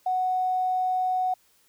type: tone with tanh clipping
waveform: triangle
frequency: 740 Hz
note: F#5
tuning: in tune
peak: -22 dBFS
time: 0.06-1.34 s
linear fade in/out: 5 ms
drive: 3 dB
effects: white hiss -63 dBFS RMS until 1.68 s